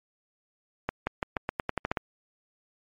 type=accelerating click train; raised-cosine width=0.5 ms; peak=-12 dBFS; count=11; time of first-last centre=0.89-1.972 s; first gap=180 ms; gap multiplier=0.88; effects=MP3 64 kbps